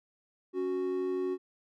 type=tone pair together; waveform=triangle; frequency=277.2 / 369.4 Hz; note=C#4 / F#4; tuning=0 / -3 cents; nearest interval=perfect fourth; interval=497 cents; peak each=-35 / -28 dBFS; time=0.53-1.38 s; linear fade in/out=50 ms; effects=none